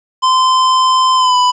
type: tone with pitch glide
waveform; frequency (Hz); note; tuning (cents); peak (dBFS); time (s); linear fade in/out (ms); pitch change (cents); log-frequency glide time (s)
square; 1032 to 995.1; C6 to B5; -24 to +13; -9; 0.22-1.52; 20; -63; 1.16-1.36
effects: resampled to 16000 Hz + 8-bit